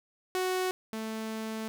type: tone pair in turn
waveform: sawtooth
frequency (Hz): 370 / 220.5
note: F#4 / A3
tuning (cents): 0 / +4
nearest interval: major sixth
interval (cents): 896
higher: first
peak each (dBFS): -24 / -30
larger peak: first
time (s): 0.35-0.71 / 0.93-1.68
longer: second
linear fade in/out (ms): 0
effects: none